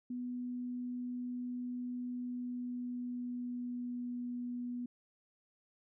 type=tone with pitch glide; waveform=sine; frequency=246.9 to 244.2 Hz; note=B3 to B3; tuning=0 to -19 cents; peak=-37 dBFS; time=0.1-4.86 s; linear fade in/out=5 ms; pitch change=-19 cents; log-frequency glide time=2.1-4.23 s; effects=none